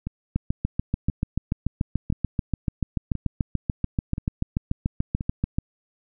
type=two click trains; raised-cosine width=5 ms; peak=-16 / -10 dBFS; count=6 / 37; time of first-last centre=0.07-5.209 / 0.36-5.585 s; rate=0.973 / 6.89 Hz; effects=none